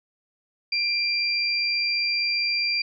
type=tone pair together; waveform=sine; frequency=2378 / 4747 Hz; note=D7 / D8; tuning=+21 / +18 cents; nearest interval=octave; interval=1197 cents; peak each=-25 / -24 dBFS; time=0.72-2.82 s; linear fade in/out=5 ms; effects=none